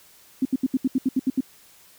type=tone bursts; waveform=sine; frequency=261.6 Hz; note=C4; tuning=in tune; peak=-17 dBFS; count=10; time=0.42-1.407 s; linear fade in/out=5 ms; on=33 ms; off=73 ms; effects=white hiss -53 dBFS RMS until 1.98 s